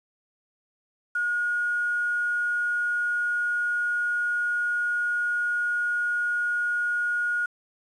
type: tone with quantisation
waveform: sine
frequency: 1440 Hz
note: F#6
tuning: 47 cents flat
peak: -23 dBFS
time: 1.15-7.46 s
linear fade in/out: 5 ms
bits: 8
effects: resampled to 24000 Hz